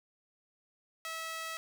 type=tone with high-pass filter; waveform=sawtooth; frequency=649 Hz; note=E5; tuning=27 cents flat; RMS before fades=-40 dBFS; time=1.05-1.57 s; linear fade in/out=0 ms; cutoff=1400 Hz; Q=1.1; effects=none